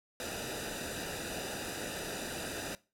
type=noise with comb filter; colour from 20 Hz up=pink; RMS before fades=-39 dBFS; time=0.2-2.75 s; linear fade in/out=0 ms; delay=0.92 ms; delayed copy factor=-0.75; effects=noise-tail reverb RT60 0.3 s tail -20 dB re dry + low-pass 12000 Hz 12 dB/octave